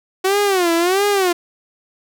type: tone with vibrato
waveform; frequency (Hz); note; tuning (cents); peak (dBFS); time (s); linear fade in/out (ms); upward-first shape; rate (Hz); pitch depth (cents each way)
sawtooth; 370; F#4; 0; -10; 0.24-1.33; 10; sine; 1.5; 180
effects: none